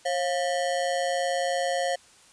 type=ring-modulated tone; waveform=square; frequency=622.3 Hz; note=D#5; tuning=in tune; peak=-22 dBFS; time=0.05-1.96 s; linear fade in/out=10 ms; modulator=81.5 Hz; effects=white hiss -55 dBFS RMS until 2.32 s + resampled to 22050 Hz